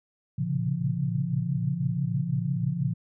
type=tone cluster; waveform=sine; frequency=112.9 / 116.9 / 133.8 / 139.9 / 172.2 Hz; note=A2 / A#2 / C3 / C#3 / F3; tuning=+45 / +5 / +39 / +16 / -24 cents; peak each=-36 / -34 / -32 / -29 / -29 dBFS; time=0.38-2.94 s; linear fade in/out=10 ms; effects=none